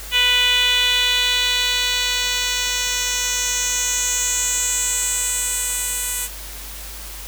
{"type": "tone with band-pass filter sweep", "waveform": "10% pulse", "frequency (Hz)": 493.9, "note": "B4", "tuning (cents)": 0, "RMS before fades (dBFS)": -20, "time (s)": [0.11, 6.29], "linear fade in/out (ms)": 50, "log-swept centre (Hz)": [3100, 10000], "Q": 3.1, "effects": ["added 50 Hz sine -35 dBFS peak until 7.27 s", "white hiss -35 dBFS RMS until 7.27 s"]}